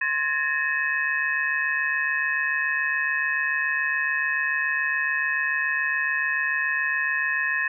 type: tone cluster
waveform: sine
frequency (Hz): 1055 / 1684 / 1831 / 2556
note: C6 / G#6 / A#6 / D#7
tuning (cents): +14 / +24 / -32 / +46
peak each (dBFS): -34 / -26 / -25 / -30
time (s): 0.01-7.68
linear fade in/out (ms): 5
effects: none